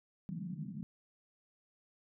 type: band-pass noise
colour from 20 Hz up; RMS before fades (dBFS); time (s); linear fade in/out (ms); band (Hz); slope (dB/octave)
pink; -42; 0.29-0.83; 0; 150 to 220; 48
effects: none